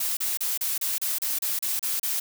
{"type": "noise bursts", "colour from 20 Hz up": "blue", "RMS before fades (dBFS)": -27, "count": 11, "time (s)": [0, 2.2], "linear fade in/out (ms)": 5, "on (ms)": 170, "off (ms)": 33, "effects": []}